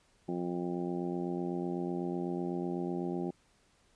harmonic tone, 88 Hz, F2, 14 cents sharp, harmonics 2 / 3 / 4 / 5 / 6 / 7 / 8 / 9, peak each -37 / -39 / -36 / -47 / -51 / -48 / -53 / -45 dBFS, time 0.28-3.31 s, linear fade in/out 10 ms, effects pink hiss -68 dBFS RMS until 3.95 s + resampled to 22050 Hz

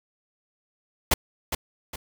pink noise with echo, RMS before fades -19 dBFS, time 1.11-1.14 s, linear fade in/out 5 ms, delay 410 ms, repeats 2, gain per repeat -8 dB, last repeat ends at 1.96 s, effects none

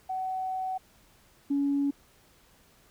sine tone pair in turn, 752 / 281.7 Hz, F#5 / C#4, +28 / +28 cents, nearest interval octave + perfect fourth, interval 1700 cents, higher first, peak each -29 / -23 dBFS, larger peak second, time 0.09-0.78 / 1.5-1.91 s, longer first, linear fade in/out 10 ms, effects tanh soft clip ceiling -19 dBFS + pink hiss -61 dBFS RMS until 2.9 s

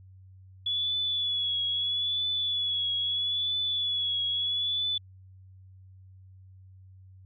sine tone with vibrato, 3406 Hz, G#7, 43 cents sharp, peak -26 dBFS, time 0.66-4.98 s, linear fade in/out 5 ms, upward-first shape triangle, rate 0.77 Hz, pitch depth 48 cents each way, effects added 94 Hz sine -49 dBFS peak until 7.25 s

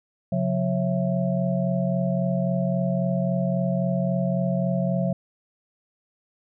sine tone cluster, 137.7 / 181.4 / 548 / 662 Hz, C#3 / F#3 / C#5 / E5, -11 / -34 / -20 / +7 cents, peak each -27 / -23 / -31 / -29 dBFS, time 0.32-5.13 s, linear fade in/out 5 ms, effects none

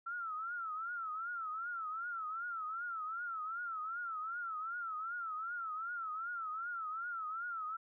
sine tone with vibrato, 1339 Hz, E6, 27 cents sharp, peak -38 dBFS, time 0.06-7.77 s, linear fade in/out 10 ms, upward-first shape triangle, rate 2.6 Hz, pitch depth 150 cents each way, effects none

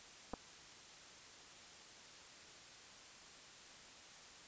clicks, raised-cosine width 1 ms, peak -29 dBFS, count 2, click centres 0.335 / 0.339 s, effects white hiss -57 dBFS RMS until 4.47 s + resampled to 16000 Hz

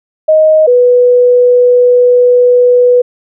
sine tone pair in turn, 625 / 492.4 Hz, D#5 / B4, +8 / -5 cents, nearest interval major third, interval 413 cents, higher first, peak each -3 dBFS, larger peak neither, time 0.28-0.67 / 0.67-3.02 s, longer second, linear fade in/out 10 ms, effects none

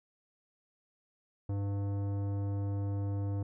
sine tone with tanh clipping, 100 Hz, G2, 35 cents sharp, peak -33 dBFS, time 1.49-3.43 s, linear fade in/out 5 ms, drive 15 dB, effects none

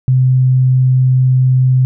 sine tone, 128.9 Hz, C3, 26 cents flat, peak -7 dBFS, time 0.08-1.85 s, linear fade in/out 0 ms, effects none

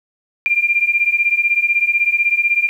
sine beating tone pair, 2379 / 2395 Hz, D7 / D7, +22 / +33 cents, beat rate 16 Hz, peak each -17 / -15 dBFS, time 0.46-2.69 s, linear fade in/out 0 ms, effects 8-bit

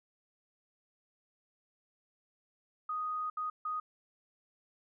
sine tone bursts at uneven times, 1244.5 Hz, D#6, in tune, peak -33 dBFS, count 3, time 2.89-3.3 / 3.37-3.5 / 3.65-3.8 s, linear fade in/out 5 ms, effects none

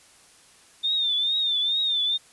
sine tone with vibrato, 3614 Hz, A7, 46 cents sharp, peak -21 dBFS, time 0.83-2.18 s, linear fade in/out 20 ms, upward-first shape triangle, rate 2.3 Hz, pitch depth 96 cents each way, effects white hiss -54 dBFS RMS until 2.32 s + resampled to 24000 Hz

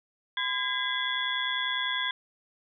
sine tone cluster, 1016 / 1625 / 2028 / 3297 / 3427 Hz, B5 / G#6 / B6 / G#7 / A7, +49 / -38 / +45 / -13 / -46 cents, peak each -35 / -32 / -35 / -35 / -32 dBFS, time 0.37-2.11 s, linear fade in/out 2 ms, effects none

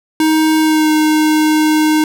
square tone with pitch glide, 314 to 308.8 Hz, D#4 to D#4, +16 to -13 cents, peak -10 dBFS, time 0.2-2.04 s, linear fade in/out 2 ms, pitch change -29 cents, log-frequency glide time 0.6-0.91 s, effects none

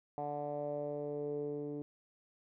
10% pulse tone with low-pass filter sweep, 146.3 Hz, D3, 6 cents flat, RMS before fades -39 dBFS, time 0.18-1.82 s, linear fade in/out 0 ms, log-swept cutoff 750 to 360 Hz, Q 4.7, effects none

